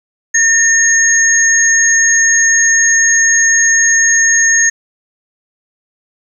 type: tone pair together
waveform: sine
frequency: 1815 / 6524 Hz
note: A#6 / G#8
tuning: -47 / -32 cents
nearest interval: octave + minor seventh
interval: 2215 cents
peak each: -10 dBFS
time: 0.34-4.7 s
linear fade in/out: 10 ms
effects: 7-bit